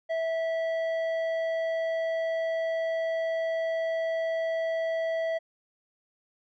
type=tone with low-pass filter; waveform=square; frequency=654 Hz; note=E5; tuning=14 cents flat; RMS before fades=-29 dBFS; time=0.09-5.39 s; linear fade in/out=20 ms; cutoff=1900 Hz; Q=0.81; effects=none